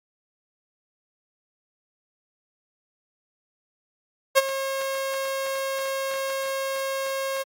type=tone with ADSR envelope; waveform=sawtooth; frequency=540 Hz; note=C#5; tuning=45 cents flat; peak=-8 dBFS; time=4.35-7.44 s; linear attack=29 ms; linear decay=28 ms; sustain=-14 dB; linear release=26 ms; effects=AAC 64 kbps